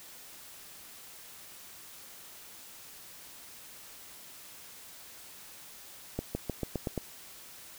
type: accelerating click train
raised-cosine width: 2 ms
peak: -18 dBFS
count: 7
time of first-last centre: 6.19-6.977 s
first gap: 160 ms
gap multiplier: 0.92
effects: white hiss -50 dBFS RMS until 7.78 s